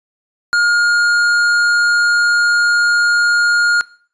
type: tone with hard clipping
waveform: sine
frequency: 1421 Hz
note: F6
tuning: 30 cents sharp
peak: -12 dBFS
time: 0.53-3.81 s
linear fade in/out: 0 ms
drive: 9 dB
effects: noise-tail reverb RT60 0.5 s tail -22 dB re dry + resampled to 24000 Hz